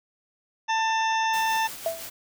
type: harmonic tone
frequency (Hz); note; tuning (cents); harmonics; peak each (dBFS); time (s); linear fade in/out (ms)
891; A5; +22; 1 / 2 / 3 / 4 / 6 / 7; -23 / -29 / -33 / -35 / -39 / -40; 0.68-1.68; 20
type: noise with tremolo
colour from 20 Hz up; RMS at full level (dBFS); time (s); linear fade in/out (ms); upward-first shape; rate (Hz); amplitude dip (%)
white; -37; 1.33-2.1; 10; sine; 6; 40
type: tone with exponential decay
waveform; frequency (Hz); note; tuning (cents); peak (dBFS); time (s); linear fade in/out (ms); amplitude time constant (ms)
sine; 659.3; E5; 0; -20; 1.86-2.09; 2; 48
effects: none